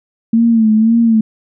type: tone with vibrato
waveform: sine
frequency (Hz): 224.2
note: A3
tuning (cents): +33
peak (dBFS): -7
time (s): 0.33-1.21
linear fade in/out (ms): 5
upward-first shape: sine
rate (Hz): 1.9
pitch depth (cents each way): 66
effects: none